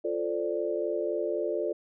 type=chord; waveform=sine; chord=D minor seventh; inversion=first; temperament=equal with one note detuned; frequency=348.2 / 440 / 523.3 / 587.3 Hz; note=F4 / A4 / C5 / D5; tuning=-5 / 0 / 0 / 0 cents; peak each=-32 / -32 / -36 / -32 dBFS; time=0.04-1.73 s; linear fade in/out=10 ms; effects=none